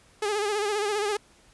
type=tone with vibrato; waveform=sawtooth; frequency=415.3 Hz; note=G#4; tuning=in tune; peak=-21 dBFS; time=0.22-1.17 s; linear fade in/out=5 ms; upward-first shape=sine; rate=15 Hz; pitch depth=68 cents each way; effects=pink hiss -58 dBFS RMS until 1.53 s + resampled to 24000 Hz